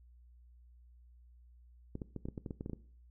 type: clicks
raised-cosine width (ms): 3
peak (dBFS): -27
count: 12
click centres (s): 1.954 / 2.018 / 2.163 / 2.255 / 2.286 / 2.378 / 2.462 / 2.508 / 2.609 / 2.661 / 2.697 / 2.733
effects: noise-tail reverb RT60 0.5 s tail -19 dB re dry + added 60 Hz sine -57 dBFS peak until 3.1 s